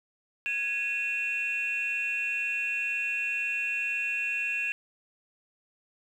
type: tone cluster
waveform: sine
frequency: 1667 / 2485 / 2707 Hz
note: G#6 / D#7 / E7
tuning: +6 / -3 / +45 cents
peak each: -35 / -31 / -29 dBFS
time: 0.46-4.72 s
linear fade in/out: 0 ms
effects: tanh soft clip ceiling -21 dBFS + 10-bit